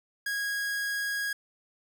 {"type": "tone", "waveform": "45% pulse", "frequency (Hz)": 1646, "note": "G#6", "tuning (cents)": -16, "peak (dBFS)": -29, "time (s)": [0.26, 1.33], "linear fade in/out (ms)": 5, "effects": []}